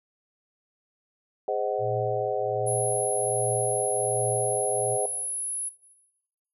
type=chord; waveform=sine; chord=Ab dominant seventh; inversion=none; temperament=just; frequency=415.3 / 519.1 / 623 / 747.5 Hz; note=Ab4 / C5 / Eb5 / Gb5; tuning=0 / -14 / +2 / +17 cents; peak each=-30 dBFS; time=1.48-5.06 s; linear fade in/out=2 ms
type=tone with tremolo; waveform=sine; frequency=116.6 Hz; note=A#2; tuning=1 cent sharp; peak=-30 dBFS; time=1.78-4.98 s; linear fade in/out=50 ms; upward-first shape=triangle; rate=1.3 Hz; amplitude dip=100%
type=tone; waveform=sine; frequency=10548 Hz; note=E9; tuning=in tune; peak=-27 dBFS; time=2.66-5.7 s; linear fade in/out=20 ms
effects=noise-tail reverb RT60 1.0 s tail -17 dB re dry